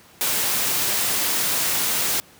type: noise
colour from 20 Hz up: white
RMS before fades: -22 dBFS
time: 0.21-2.2 s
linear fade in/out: 0 ms
effects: pink hiss -50 dBFS RMS until 2.39 s + high-pass 100 Hz 12 dB/octave